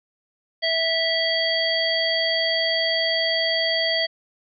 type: harmonic tone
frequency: 655 Hz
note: E5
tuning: 11 cents flat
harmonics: 1 / 3 / 5 / 7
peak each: -25 / -25 / -25 / -25 dBFS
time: 0.62-4.07 s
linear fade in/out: 20 ms
effects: none